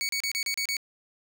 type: tone bursts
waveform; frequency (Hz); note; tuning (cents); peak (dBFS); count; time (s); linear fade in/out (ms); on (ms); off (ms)
20% pulse; 2236; C#7; +14; -22; 7; 0.01-0.768; 0; 80; 33
effects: none